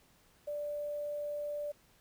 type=tone with quantisation; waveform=sine; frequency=587.3 Hz; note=D5; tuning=in tune; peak=-35 dBFS; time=0.47-1.72 s; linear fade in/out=10 ms; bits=10; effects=pink hiss -66 dBFS RMS until 2 s